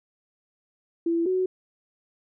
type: tone pair in turn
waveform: sine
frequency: 335.4 / 371.2 Hz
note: E4 / F#4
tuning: +30 / +6 cents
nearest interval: major second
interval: 176 cents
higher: second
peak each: -21 dBFS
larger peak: neither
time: 1.06-1.26 / 1.26-1.46 s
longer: neither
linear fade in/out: 5 ms
effects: none